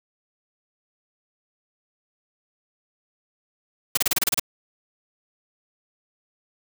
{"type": "noise bursts", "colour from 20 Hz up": "white", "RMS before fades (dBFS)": -20, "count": 9, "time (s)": [3.95, 4.397], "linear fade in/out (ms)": 5, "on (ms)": 23, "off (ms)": 30, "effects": []}